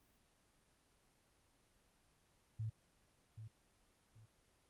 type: tone with echo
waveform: sine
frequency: 110 Hz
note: A2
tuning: in tune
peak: -39 dBFS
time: 2.59-2.7 s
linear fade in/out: 10 ms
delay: 780 ms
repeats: 2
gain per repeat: -10 dB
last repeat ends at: 4.26 s
effects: pink hiss -74 dBFS RMS until 4.69 s + Opus 24 kbps